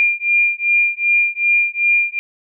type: beating tone pair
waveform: sine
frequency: 2400 / 2402.6 Hz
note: D7 / D7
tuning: +37 / +39 cents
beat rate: 2.6 Hz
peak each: -16 dBFS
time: 0-2.19 s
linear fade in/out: 0 ms
effects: none